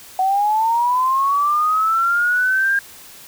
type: linear sweep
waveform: sine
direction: up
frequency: 744 to 1616 Hz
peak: -14 dBFS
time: 0.19-2.79 s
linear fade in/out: 2 ms
effects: white hiss -41 dBFS RMS until 3.27 s